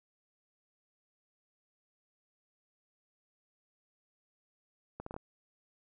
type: accelerating click train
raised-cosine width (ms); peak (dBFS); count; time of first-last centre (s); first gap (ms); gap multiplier
1; -27; 5; 5-5.165; 64; 0.71
effects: none